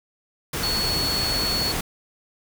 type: tone in noise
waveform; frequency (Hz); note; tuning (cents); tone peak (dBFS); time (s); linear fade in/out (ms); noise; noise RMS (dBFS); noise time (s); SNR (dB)
sine; 4394; C#8; -16; -23; 0.63-1.72; 5; pink; -27; 0.53-1.81; +1
effects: none